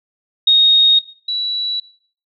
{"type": "tone pair in turn", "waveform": "sine", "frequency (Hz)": [3729, 3930], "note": ["A#7", "B7"], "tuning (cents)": [0, -9], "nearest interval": "minor second", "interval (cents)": 91, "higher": "second", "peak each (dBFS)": [-7, -18], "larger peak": "first", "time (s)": [[0.47, 0.99], [1.28, 1.8]], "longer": "neither", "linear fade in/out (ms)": 5, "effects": ["noise-tail reverb RT60 0.5 s tail -19 dB re dry"]}